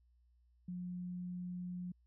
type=tone; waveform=sine; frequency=179 Hz; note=F3; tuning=43 cents sharp; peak=-40 dBFS; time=0.68-1.92 s; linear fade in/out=5 ms; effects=added 60 Hz sine -67 dBFS peak until 2.06 s

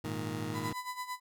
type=chord; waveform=20% pulse; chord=Ab suspended second; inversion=none; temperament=just; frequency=103.83 / 116.8 / 155.74 Hz; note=Ab2 / Bb2 / Eb3; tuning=0 / +4 / +2 cents; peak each=-35 dBFS; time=0.04-0.73 s; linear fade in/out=5 ms
type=tone with tremolo; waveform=35% pulse; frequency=1000 Hz; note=B5; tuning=21 cents sharp; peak=-33 dBFS; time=0.53-1.2 s; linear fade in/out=50 ms; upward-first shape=sine; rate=8.9 Hz; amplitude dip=75%
effects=none

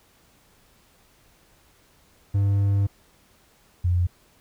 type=tone pair in turn; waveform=triangle / sine; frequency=99.8 / 88.42 Hz; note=G2 / F2; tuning=+32 / +22 cents; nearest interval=major second; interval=210 cents; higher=first; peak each=-16 / -18 dBFS; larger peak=first; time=2.34-2.87 / 3.84-4.07 s; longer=first; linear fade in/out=10 ms; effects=pink hiss -59 dBFS RMS until 4.4 s

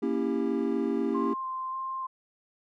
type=chord; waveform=triangle; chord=A# diminished seventh; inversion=none; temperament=equal with one note detuned; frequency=233.1 / 277.2 / 329.6 / 397.7 Hz; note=A#3 / C#4 / E4 / G4; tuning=0 / 0 / 0 / +25 cents; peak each=-29 / -29 / -30 / -29 dBFS; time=0.02-1.34 s; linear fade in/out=10 ms
type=tone with vibrato; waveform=sine; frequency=1049 Hz; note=C6; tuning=4 cents sharp; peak=-31 dBFS; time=1.14-2.07 s; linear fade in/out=10 ms; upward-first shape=square; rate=1.7 Hz; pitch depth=9 cents each way
effects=none

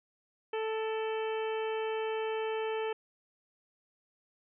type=harmonic tone with a mistuned harmonic; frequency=440 Hz; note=A4; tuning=in tune; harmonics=1 / 2 / 3 / 4 / 5 / 6 / 7; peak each=-32 / -39 / -46 / -46 / -49 / -46 / -48 dBFS; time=0.53-2.93 s; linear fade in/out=5 ms; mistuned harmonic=5; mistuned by=+55 cents; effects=none

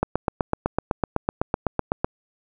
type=click train; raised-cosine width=1 ms; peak=-6 dBFS; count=17; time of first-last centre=0.03-2.045 s; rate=7.94 Hz; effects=none

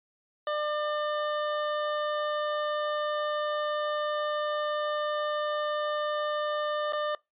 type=tone with dropouts; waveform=25% pulse; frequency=599 Hz; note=D5; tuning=34 cents sharp; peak=-24 dBFS; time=0.47-7.15 s; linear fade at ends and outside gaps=2 ms; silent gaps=6.924-6.932 s; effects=noise-tail reverb RT60 0.2 s tail -23 dB re dry + resampled to 8000 Hz

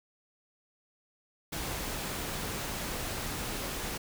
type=noise; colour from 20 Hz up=pink; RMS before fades=-36 dBFS; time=1.52-3.98 s; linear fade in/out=10 ms; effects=none

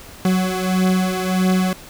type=beating tone pair; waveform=40% pulse; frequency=185 / 186.6 Hz; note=F#3 / F#3; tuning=0 / +15 cents; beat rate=1.6 Hz; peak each=-17 / -20 dBFS; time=0.25-1.73 s; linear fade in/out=2 ms; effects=pink hiss -40 dBFS RMS until 1.89 s

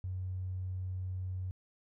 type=tone; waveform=triangle; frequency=92.5 Hz; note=F#2; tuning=in tune; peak=-31 dBFS; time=0.04-1.51 s; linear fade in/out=0 ms; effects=tanh soft clip ceiling -33 dBFS

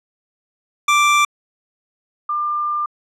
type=tone pair in turn; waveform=25% pulse / sine; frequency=1176 / 1195.9 Hz; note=D6 / D6; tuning=+2 / +31 cents; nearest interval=unison; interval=29 cents; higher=second; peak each=-8 / -18 dBFS; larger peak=first; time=0.88-1.25 / 2.29-2.86 s; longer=second; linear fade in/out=5 ms; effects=low-pass 8000 Hz 12 dB/octave

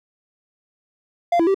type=tone with pitch steps; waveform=triangle; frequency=692 / 333.5 / 388.4 Hz; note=F5 / E4 / G4; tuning=-16 / +20 / -16 cents; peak=-12 dBFS; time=1.32-1.545 s; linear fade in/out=5 ms; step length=75 ms; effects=none

